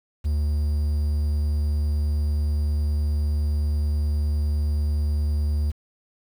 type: tone with quantisation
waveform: triangle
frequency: 74.2 Hz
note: D2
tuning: 18 cents sharp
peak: -18 dBFS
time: 0.24-5.72 s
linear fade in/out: 20 ms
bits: 8
effects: none